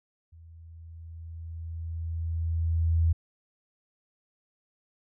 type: tone with level ramp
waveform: sine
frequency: 82.41 Hz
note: E2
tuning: in tune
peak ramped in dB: -48 to -19 dBFS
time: 0.32-3.13 s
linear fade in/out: 10 ms
effects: none